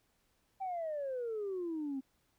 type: exponential sweep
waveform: sine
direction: down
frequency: 784 to 260.9 Hz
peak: -34 dBFS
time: 0.6-2.01 s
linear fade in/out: 20 ms
effects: tanh soft clip ceiling -32 dBFS + pink hiss -75 dBFS RMS until 2.38 s